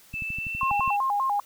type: tone with pitch glide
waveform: sine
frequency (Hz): 2637 to 2688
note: E7 to E7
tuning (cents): 0 to +33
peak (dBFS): -29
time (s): 0.13-0.97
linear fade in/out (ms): 20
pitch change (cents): +33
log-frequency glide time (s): 0.24-0.61
type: click train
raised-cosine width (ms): 5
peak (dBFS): -26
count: 10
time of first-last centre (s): 0.14-0.878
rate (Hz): 12.2
type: tone with vibrato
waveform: sine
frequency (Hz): 932.3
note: A#5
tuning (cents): 0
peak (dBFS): -22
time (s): 0.61-1.4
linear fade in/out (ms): 2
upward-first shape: square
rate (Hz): 5.1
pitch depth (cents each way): 230
effects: white hiss -54 dBFS RMS until 1.45 s